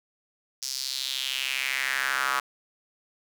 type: tone with high-pass filter sweep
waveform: square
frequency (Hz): 66.4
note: C2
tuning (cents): +26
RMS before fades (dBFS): -29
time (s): 0.62-2.4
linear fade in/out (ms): 5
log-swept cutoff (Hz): 5500 to 1200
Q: 3.5
effects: none